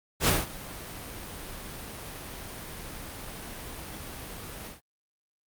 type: noise with ADSR envelope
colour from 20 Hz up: pink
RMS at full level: -21 dBFS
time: 0.2-4.81 s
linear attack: 76 ms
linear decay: 180 ms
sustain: -19 dB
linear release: 140 ms
effects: Opus 48 kbps